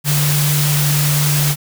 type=tone in noise; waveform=sine; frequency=146.83 Hz; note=D3; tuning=in tune; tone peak=-14 dBFS; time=0.04-1.56 s; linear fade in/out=50 ms; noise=white; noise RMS=-19 dBFS; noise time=0.04-1.56 s; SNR=+2 dB; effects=none